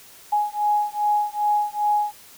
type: beating tone pair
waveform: sine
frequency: 833 / 835.5 Hz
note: G#5 / G#5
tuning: +5 / +10 cents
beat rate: 2.5 Hz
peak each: -22 dBFS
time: 0.32-2.13 s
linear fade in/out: 10 ms
effects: white hiss -47 dBFS RMS until 2.37 s